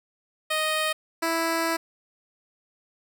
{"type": "tone pair in turn", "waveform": "10% pulse", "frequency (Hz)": [622.3, 329.7], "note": ["D#5", "E4"], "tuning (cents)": [0, 0], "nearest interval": "major seventh", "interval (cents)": 1100, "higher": "first", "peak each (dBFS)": -15, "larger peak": "neither", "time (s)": [[0.5, 0.93], [1.22, 1.77]], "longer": "second", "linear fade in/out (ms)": 10, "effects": []}